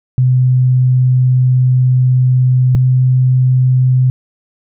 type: tone pair in turn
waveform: sine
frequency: 127.4 / 128.14 Hz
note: C3 / C3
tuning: -46 / -36 cents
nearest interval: unison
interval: 10 cents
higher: second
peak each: -7 dBFS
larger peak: neither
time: 0.18-2.75 / 2.75-4.1 s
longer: first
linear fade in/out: 0 ms
effects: none